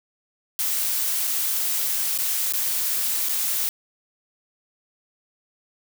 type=noise with dropouts; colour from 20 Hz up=blue; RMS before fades=-24 dBFS; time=0.59-3.69 s; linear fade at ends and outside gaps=0 ms; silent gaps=1.271-1.275 / 2.177-2.187 / 2.524-2.536 / 3.287-3.293 s; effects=none